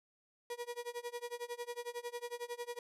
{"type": "tone with tremolo", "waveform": "35% pulse", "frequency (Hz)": 480.2, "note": "B4", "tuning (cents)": -49, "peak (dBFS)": -36, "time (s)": [0.5, 2.79], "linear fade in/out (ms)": 2, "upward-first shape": "sine", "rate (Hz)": 11, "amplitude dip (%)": 95, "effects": ["resampled to 32000 Hz"]}